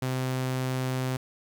sawtooth tone, 129.3 Hz, C3, 20 cents flat, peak -23 dBFS, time 0.02-1.17 s, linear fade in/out 5 ms, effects 10-bit

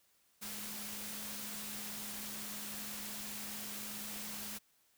sine tone in noise, 209.3 Hz, G#3, 14 cents sharp, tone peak -51 dBFS, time 0.41-4.59 s, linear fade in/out 20 ms, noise white, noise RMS -44 dBFS, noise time 0.41-4.59 s, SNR -10 dB, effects white hiss -72 dBFS RMS until 4.97 s

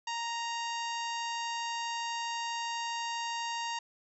harmonic tone, 932.3 Hz, A#5, in tune, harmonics 1 / 2 / 3 / 4 / 5 / 6 / 7 / 8, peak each -35 / -42 / -41 / -46 / -45 / -49 / -47 / -52 dBFS, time 0.07-3.79 s, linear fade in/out 5 ms, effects none

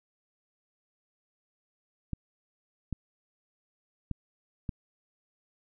clicks, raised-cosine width 5 ms, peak -20 dBFS, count 4, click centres 2.133 / 2.927 / 4.113 / 4.692 s, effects none

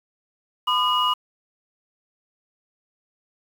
sine tone cluster, 1007 / 1217 / 2896 Hz, B5 / D#6 / F#7, +33 / -39 / -38 cents, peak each -22 dBFS, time 0.67-1.14 s, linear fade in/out 10 ms, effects tanh soft clip ceiling -9 dBFS + 7-bit

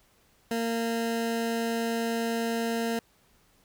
20% pulse tone, 230 Hz, A#3, 23 cents flat, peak -22 dBFS, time 0.51-2.99 s, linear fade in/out 2 ms, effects pink hiss -64 dBFS RMS until 3.64 s

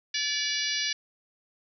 harmonic tone with a mistuned harmonic, 577 Hz, D5, 31 cents flat, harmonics 3 / 4 / 5 / 6 / 7 / 8 / 9 / 10, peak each -35 / -35 / -35 / -35 / -35 / -35 / -35 / -35 dBFS, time 0.14-0.93 s, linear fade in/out 5 ms, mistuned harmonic 9, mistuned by -57 cents, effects none

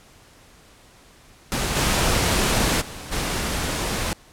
pink noise with level steps, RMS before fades -24 / -20 / -36 / -25 dBFS, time 1.52-4.13 s, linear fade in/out 0 ms, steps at 1.75 / 2.8 / 3.11 s, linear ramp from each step 20 ms, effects pink hiss -51 dBFS RMS until 4.32 s + low-pass 11000 Hz 12 dB/octave

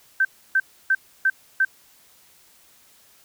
sine tone bursts, 1551 Hz, G6, 19 cents flat, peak -15 dBFS, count 5, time 0.2-1.65 s, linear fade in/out 5 ms, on 50 ms, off 300 ms, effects white hiss -55 dBFS RMS until 3.24 s

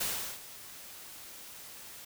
white noise with ADSR envelope, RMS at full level -32 dBFS, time 0-2.05 s, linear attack 10 ms, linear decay 380 ms, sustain -16 dB, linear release 6 ms, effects none

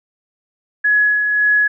sine tone with tremolo, 1686 Hz, G#6, 26 cents sharp, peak -10 dBFS, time 0.84-1.68 s, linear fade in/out 10 ms, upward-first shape sine, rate 1.8 Hz, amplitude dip 40%, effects none

